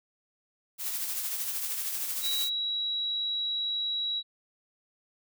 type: noise with tremolo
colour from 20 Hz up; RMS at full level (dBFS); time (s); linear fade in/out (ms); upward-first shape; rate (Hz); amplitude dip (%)
blue; -31; 0.78-2.5; 50; triangle; 13; 45
type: tone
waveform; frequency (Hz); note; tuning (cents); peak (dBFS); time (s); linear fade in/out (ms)
sine; 3883; B7; -30; -28; 2.21-4.23; 50
effects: none